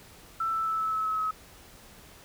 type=tone with pitch steps; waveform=sine; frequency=1330 / 1321.6 / 1313.2 / 1304.9 / 1296.6 / 1288.4 / 1280.3 Hz; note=E6 / E6 / E6 / E6 / E6 / E6 / D#6; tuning=+15 / +4 / -7 / -18 / -29 / -40 / +49 cents; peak=-26 dBFS; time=0.4-1.31 s; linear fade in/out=5 ms; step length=130 ms; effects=pink hiss -52 dBFS RMS until 2.24 s